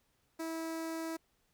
sawtooth tone with notch filter, 325.4 Hz, E4, 22 cents flat, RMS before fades -39 dBFS, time 0.39-1.17 s, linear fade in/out 10 ms, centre 3100 Hz, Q 1.7, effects pink hiss -75 dBFS RMS until 1.53 s

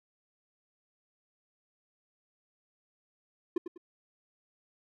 triangle tone with echo, 350 Hz, F4, 4 cents sharp, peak -23 dBFS, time 3.56-3.58 s, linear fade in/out 5 ms, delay 99 ms, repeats 2, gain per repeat -10 dB, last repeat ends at 3.778 s, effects none

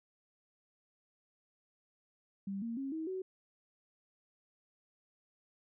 sine tone with pitch steps, 196.5 / 231 / 271.5 / 319.2 / 375.3 Hz, G3 / A#3 / C#4 / D#4 / F#4, +4 / -16 / -36 / +44 / +25 cents, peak -36 dBFS, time 2.47-3.22 s, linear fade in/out 5 ms, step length 150 ms, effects none

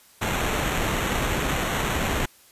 pink noise with sample-and-hold, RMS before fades -25 dBFS, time 0.21-2.26 s, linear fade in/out 10 ms, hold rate 4900 Hz, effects white hiss -54 dBFS RMS until 2.51 s + resampled to 32000 Hz

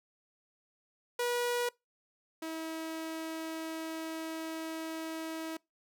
sawtooth tone pair in turn, 484 / 322 Hz, B4 / E4, -35 / -41 cents, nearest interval perfect fifth, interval 706 cents, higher first, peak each -26 / -33 dBFS, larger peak first, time 1.19-1.69 / 2.42-5.57 s, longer second, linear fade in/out 5 ms, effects noise-tail reverb RT60 0.2 s tail -24 dB re dry

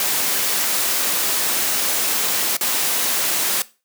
white noise with dropouts, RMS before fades -20 dBFS, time 0-3.62 s, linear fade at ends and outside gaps 1 ms, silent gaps 2.568-2.61 s, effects noise-tail reverb RT60 0.3 s tail -18 dB re dry + high-pass 200 Hz 12 dB/octave

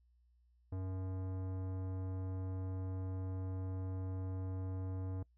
sine tone with tanh clipping, 93.8 Hz, F#2, 24 cents sharp, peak -40 dBFS, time 0.72-5.23 s, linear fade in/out 5 ms, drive 17 dB, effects noise-tail reverb RT60 0.1 s tail -24 dB re dry + added 60 Hz sine -67 dBFS peak until 5.37 s

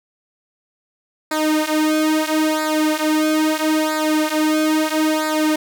sawtooth tone with flanger, 310 Hz, D#4, 6 cents flat, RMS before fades -18 dBFS, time 1.31-5.56 s, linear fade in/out 5 ms, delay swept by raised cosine 0.33 to 5.43 ms, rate 0.76 Hz, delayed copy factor -0.85, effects none

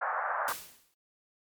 white band-pass noise, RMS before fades -32 dBFS, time 0.01-0.53 s, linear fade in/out 10 ms, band 580 to 1600 Hz, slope 48 dB/octave
white noise with exponential decay, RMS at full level -35 dBFS, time 0.48-0.94 s, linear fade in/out 1 ms, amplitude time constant 100 ms
effects MP3 96 kbps

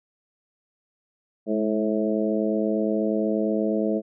harmonic tone with a mistuned harmonic, 108.4 Hz, A2, 25 cents flat, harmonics 2 / 3 / 4 / 5 / 6, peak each -25 / -27 / -28 / -29 / -30 dBFS, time 1.46-4.02 s, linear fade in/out 50 ms, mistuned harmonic 2, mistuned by -34 cents, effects none

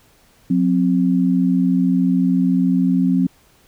sine tone pair together, 181.54 / 261.6 Hz, F#3 / C4, -33 / 0 cents, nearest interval tritone, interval 633 cents, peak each -16 dBFS, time 0.5-3.27 s, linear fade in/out 5 ms, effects pink hiss -54 dBFS RMS until 3.67 s

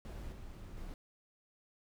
brown noise with level steps, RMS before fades -44 / -48 / -45 dBFS, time 0.05-0.94 s, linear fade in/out 0 ms, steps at 0.32 / 0.77 s, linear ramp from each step 5 ms, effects none

